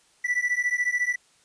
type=beating tone pair; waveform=triangle; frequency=1960 / 1974 Hz; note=B6 / B6; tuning=-14 / -1 cents; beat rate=14 Hz; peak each=-24 dBFS; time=0.24-1.16 s; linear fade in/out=10 ms; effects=white hiss -61 dBFS RMS until 1.44 s + resampled to 22050 Hz